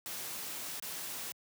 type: noise with dropouts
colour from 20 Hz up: white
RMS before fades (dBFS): -41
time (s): 0.06-1.32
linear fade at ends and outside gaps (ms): 0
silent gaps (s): 0.798-0.824
effects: high-pass 100 Hz 12 dB/octave